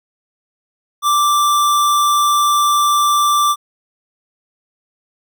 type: tone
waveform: square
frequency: 1174.7 Hz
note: D6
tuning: in tune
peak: -12 dBFS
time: 1.02-3.56 s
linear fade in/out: 50 ms
effects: none